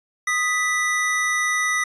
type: tone pair together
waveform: square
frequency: 1244.5 / 1973.2 Hz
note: D#6 / B6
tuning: 0 / -2 cents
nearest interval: minor sixth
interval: 798 cents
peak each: -26 / -21 dBFS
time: 0.27-1.84 s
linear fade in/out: 5 ms
effects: resampled to 22050 Hz